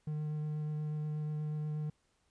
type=tone with vibrato; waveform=triangle; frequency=151.9 Hz; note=D#3; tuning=41 cents flat; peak=-32 dBFS; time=0.07-1.9 s; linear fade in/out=5 ms; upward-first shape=sine; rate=8.3 Hz; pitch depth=10 cents each way; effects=pink hiss -75 dBFS RMS until 2.3 s + resampled to 22050 Hz